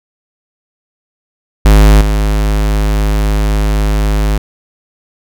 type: tone with level steps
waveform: square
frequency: 51.91 Hz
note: G#1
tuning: in tune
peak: -3 / -10 dBFS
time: 1.65-4.38 s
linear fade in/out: 5 ms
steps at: 2.01 s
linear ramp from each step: 5 ms
effects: none